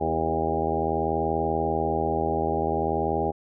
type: harmonic tone with a mistuned harmonic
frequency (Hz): 80.5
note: E2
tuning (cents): -41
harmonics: 1 / 2 / 3 / 4 / 5 / 6 / 7 / 8 / 9 / 10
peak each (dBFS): -33 / -34 / -34 / -33 / -29 / -33 / -34 / -33 / -34 / -28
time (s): 0-3.32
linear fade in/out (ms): 20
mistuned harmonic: 4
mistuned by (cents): +24
effects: none